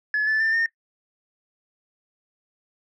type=tone with pitch steps; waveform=sine; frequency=1709 / 1746.9 / 1785.7 / 1825.3 Hz; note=G#6 / A6 / A6 / A#6; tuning=+49 / -13 / +25 / -37 cents; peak=-17 dBFS; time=0.14-0.66 s; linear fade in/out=2 ms; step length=130 ms; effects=noise-tail reverb RT60 0.1 s tail -20 dB re dry + tanh soft clip ceiling -17 dBFS